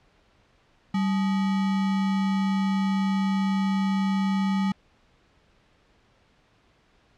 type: tone with sample-and-hold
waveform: sine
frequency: 194 Hz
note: G3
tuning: 18 cents flat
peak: -21 dBFS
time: 0.94-4.72 s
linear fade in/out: 5 ms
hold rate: 1050 Hz
effects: pink hiss -62 dBFS RMS until 7.17 s + low-pass 4000 Hz 12 dB/octave